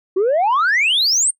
sine exponential sweep, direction up, 358.9 to 9040 Hz, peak -11 dBFS, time 0.16-1.31 s, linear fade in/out 10 ms, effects noise-tail reverb RT60 0.1 s tail -24 dB re dry + tanh soft clip ceiling -11 dBFS

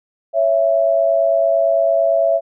sine tone pair together, 554.4 / 663.3 Hz, C#5 / E5, 0 / +11 cents, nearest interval minor third, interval 311 cents, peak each -18 / -13 dBFS, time 0.33-2.41 s, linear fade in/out 50 ms, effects none

